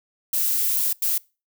violet noise bursts at uneven times, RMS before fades -22 dBFS, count 2, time 0.33-0.93 / 1.02-1.18 s, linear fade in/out 5 ms, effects noise-tail reverb RT60 0.3 s tail -24 dB re dry

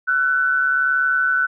sine tone pair together, 1356 / 1497.2 Hz, E6 / F#6, +49 / +20 cents, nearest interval major second, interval 171 cents, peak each -23 / -16 dBFS, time 0.07-1.47 s, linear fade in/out 20 ms, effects none

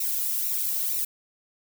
violet noise with flanger, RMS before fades -27 dBFS, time 0-1.05 s, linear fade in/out 5 ms, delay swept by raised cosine 0.61 to 1.91 ms, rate 2.1 Hz, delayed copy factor -0.85, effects none

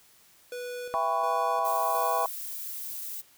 square tone with tremolo, 491.4 Hz, B4, 9 cents flat, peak -35 dBFS, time 0.52-2.25 s, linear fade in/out 2 ms, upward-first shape square, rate 1.4 Hz, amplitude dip 45%
sine chord, C# half-diminished seventh, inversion first, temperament just, 665.2 / 798.3 / 997.9 / 1108.7 Hz, E5 / G5 / B5 / C#6, +16 / +31 / +18 / 0 cents, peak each -30 dBFS, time 0.94-2.26 s, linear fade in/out 0 ms
violet noise, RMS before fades -37 dBFS, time 1.64-3.22 s, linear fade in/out 20 ms
effects white hiss -59 dBFS RMS until 3.37 s

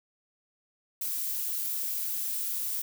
violet noise, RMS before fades -32 dBFS, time 1.01-2.82 s, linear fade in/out 5 ms, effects none

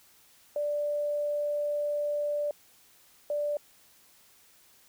sine tone bursts at uneven times, 587.3 Hz, D5, in tune, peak -27 dBFS, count 2, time 0.56-2.51 / 3.3-3.57 s, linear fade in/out 2 ms, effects white hiss -60 dBFS RMS until 4.88 s

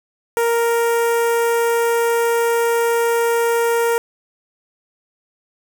sawtooth tone with notch filter, 466.2 Hz, A#4, in tune, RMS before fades -17 dBFS, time 0.37-3.98 s, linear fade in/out 0 ms, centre 4100 Hz, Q 0.72, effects none

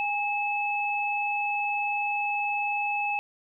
sine tone pair together, 821.3 / 2600 Hz, G#5 / E7, -20 / -24 cents, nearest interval octave + minor sixth, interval 1996 cents, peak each -28 dBFS, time 0-3.19 s, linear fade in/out 0 ms, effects none

